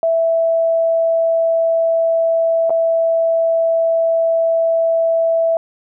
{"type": "tone with dropouts", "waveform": "sine", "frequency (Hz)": 659.3, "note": "E5", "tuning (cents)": 0, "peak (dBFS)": -12, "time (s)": [0.03, 5.57], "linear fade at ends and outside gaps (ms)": 1, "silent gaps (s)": [2.696, 2.704], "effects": []}